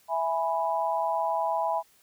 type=chord; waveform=sine; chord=E major; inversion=none; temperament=equal; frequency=659.3 / 830.6 / 987.8 Hz; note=E5 / G#5 / B5; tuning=0 / 0 / 0 cents; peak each=-29 dBFS; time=0.08-1.83 s; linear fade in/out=50 ms; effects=white hiss -62 dBFS RMS until 2.02 s